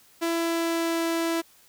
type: tone with pitch glide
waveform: sawtooth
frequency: 334.2 to 331.7 Hz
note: E4 to E4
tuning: +24 to +11 cents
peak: -20 dBFS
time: 0.21-1.42 s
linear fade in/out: 20 ms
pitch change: -13 cents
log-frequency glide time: 0.32-1.05 s
effects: white hiss -57 dBFS RMS until 1.68 s